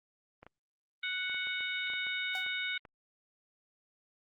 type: clicks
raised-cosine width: 0.5 ms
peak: -35 dBFS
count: 11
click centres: 0.43 / 0.466 / 1.297 / 1.345 / 1.471 / 1.607 / 1.901 / 1.936 / 2.068 / 2.464 / 2.852 s
type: harmonic tone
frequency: 740 Hz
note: F#5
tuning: in tune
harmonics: 2 / 3 / 4 / 5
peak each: -38 / -36 / -43 / -39 dBFS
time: 1.03-2.78 s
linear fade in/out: 5 ms
type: tone with exponential decay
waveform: sawtooth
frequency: 756 Hz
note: F#5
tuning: 37 cents sharp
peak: -34 dBFS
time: 2.35-2.51 s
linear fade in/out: 1 ms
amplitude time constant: 34 ms
effects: Opus 24 kbps